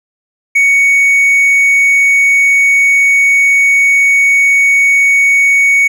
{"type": "tone", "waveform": "triangle", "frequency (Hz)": 2231, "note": "C#7", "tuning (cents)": 11, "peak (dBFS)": -4, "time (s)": [0.55, 5.88], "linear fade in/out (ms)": 10, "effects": []}